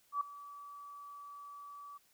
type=tone with ADSR envelope; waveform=sine; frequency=1149 Hz; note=D6; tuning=38 cents flat; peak=-29 dBFS; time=0.12-1.98 s; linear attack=89 ms; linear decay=4 ms; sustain=-18 dB; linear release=13 ms; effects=white hiss -70 dBFS RMS until 2.13 s